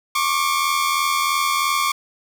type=tone pair together; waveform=sawtooth; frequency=1091.7 / 1174.7 Hz; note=C#6 / D6; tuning=-27 / 0 cents; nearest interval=minor second; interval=127 cents; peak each=-17 dBFS; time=0.15-1.92 s; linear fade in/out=5 ms; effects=none